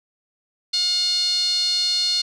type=tone with band-pass filter; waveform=5% pulse; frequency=717 Hz; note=F5; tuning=45 cents sharp; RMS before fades=-21 dBFS; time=0.73-2.22 s; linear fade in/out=10 ms; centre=4200 Hz; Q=7.8; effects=none